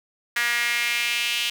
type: tone with high-pass filter sweep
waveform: sawtooth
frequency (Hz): 238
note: A#3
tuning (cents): +36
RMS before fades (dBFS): -24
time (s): 0.36-1.5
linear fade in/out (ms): 5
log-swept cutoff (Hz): 1800 to 2900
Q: 3.6
effects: none